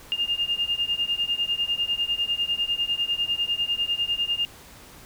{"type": "beating tone pair", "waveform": "sine", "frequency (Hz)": [2814, 2824], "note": ["F7", "F7"], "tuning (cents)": [12, 19], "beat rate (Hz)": 10, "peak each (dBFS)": -26, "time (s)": [0.12, 4.45], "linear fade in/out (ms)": 0, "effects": ["pink hiss -47 dBFS RMS until 5.05 s"]}